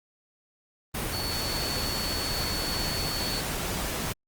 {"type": "tone in noise", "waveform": "sine", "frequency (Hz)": 4435, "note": "C#8", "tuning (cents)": 0, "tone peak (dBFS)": -32, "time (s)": [1.12, 3.41], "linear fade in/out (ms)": 10, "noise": "pink", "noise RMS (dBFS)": -31, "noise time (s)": [0.94, 4.13], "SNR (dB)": -4, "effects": ["Opus 32 kbps"]}